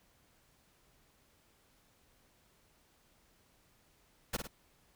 pink noise with echo, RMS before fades -34 dBFS, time 4.33-4.37 s, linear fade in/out 10 ms, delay 53 ms, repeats 2, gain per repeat -6 dB, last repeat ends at 4.476 s, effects pink hiss -69 dBFS RMS until 4.95 s

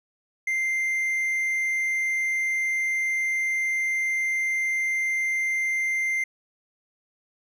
triangle tone, 2091 Hz, C7, 2 cents flat, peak -21 dBFS, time 0.47-6.24 s, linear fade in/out 5 ms, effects none

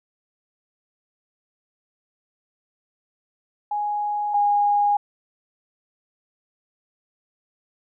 sine tone pair in turn, 830.6 / 820.6 Hz, G#5 / G#5, 0 / -21 cents, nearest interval unison, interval 21 cents, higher first, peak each -22 / -16 dBFS, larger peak second, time 3.71-4.34 / 4.34-4.97 s, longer neither, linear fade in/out 5 ms, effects none

